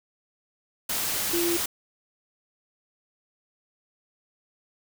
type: tone in noise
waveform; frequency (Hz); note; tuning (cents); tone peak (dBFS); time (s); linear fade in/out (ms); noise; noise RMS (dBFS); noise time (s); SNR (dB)
sine; 342.8; F4; -32; -24; 1.33-1.57; 5; white; -28; 0.89-1.66; +1
effects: none